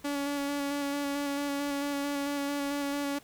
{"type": "tone with vibrato", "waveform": "sawtooth", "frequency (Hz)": 283.9, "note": "C#4", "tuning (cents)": 41, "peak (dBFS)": -26, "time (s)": [0.04, 3.19], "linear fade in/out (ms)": 10, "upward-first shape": "square", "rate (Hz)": 4.5, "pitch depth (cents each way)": 15, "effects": ["pink hiss -57 dBFS RMS until 3.23 s"]}